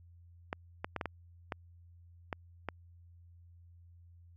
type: clicks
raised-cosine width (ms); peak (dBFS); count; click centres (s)
0.5; -20; 8; 0.529 / 0.845 / 0.963 / 1.012 / 1.057 / 1.522 / 2.328 / 2.687
effects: added 86 Hz sine -55 dBFS peak until 4.36 s